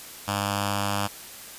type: tone with notch filter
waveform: 5% pulse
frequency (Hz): 100.8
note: G2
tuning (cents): +49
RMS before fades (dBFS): -27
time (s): 0.27-1.08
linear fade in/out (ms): 20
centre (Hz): 400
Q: 1
effects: white hiss -42 dBFS RMS until 1.58 s + resampled to 32000 Hz